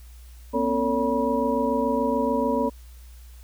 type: tone cluster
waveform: sine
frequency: 239.8 / 266.7 / 451 / 566 / 969 Hz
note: A#3 / C4 / A4 / C#5 / B5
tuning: +49 / +33 / +43 / +36 / -33 cents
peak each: -27 dBFS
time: 0.53-2.7 s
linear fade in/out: 20 ms
effects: added 60 Hz sine -42 dBFS peak until 3.43 s + white hiss -56 dBFS RMS until 3.43 s